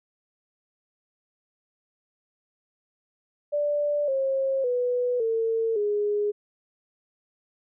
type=tone with pitch steps; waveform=sine; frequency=586 / 537.4 / 492.8 / 451.9 / 414.4 Hz; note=D5 / C5 / B4 / A4 / G#4; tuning=-4 / +46 / -4 / +46 / -4 cents; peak=-22 dBFS; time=3.52-6.32 s; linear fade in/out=20 ms; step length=560 ms; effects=none